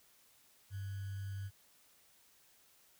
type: tone with sample-and-hold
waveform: sine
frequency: 98 Hz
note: G2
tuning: in tune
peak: -39 dBFS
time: 0.7-1.51 s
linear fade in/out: 50 ms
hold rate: 1575 Hz
effects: white hiss -67 dBFS RMS until 2.99 s